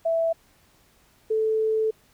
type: tone pair in turn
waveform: sine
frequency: 659.3 / 438.5 Hz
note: E5 / A4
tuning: 0 / -6 cents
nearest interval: perfect fifth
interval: 706 cents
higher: first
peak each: -20 dBFS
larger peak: neither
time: 0.05-0.33 / 1.3-1.91 s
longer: second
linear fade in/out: 10 ms
effects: pink hiss -60 dBFS RMS until 2.13 s